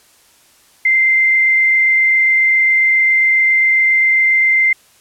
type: tone with frequency modulation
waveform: sine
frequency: 2085 Hz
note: C7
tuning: 7 cents flat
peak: -9 dBFS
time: 0.85-4.73 s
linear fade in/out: 5 ms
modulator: 27.4 Hz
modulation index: 0.53
effects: white hiss -50 dBFS RMS until 5 s + low-pass 12000 Hz 12 dB/octave